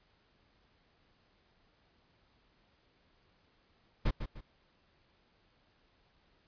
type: noise with echo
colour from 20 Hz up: brown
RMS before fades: -28 dBFS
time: 4.05-4.11 s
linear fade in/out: 10 ms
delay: 150 ms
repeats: 2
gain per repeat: -9 dB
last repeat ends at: 4.41 s
effects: pink hiss -70 dBFS RMS until 6.47 s + resampled to 11025 Hz